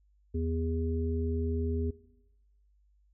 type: harmonic tone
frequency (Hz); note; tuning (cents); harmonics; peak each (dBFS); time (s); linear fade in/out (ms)
81.5; E2; -19; 1 / 3 / 5; -30 / -35 / -37; 0.34-1.91; 10
effects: noise-tail reverb RT60 0.9 s tail -19 dB re dry + added 50 Hz sine -63 dBFS peak until 3.13 s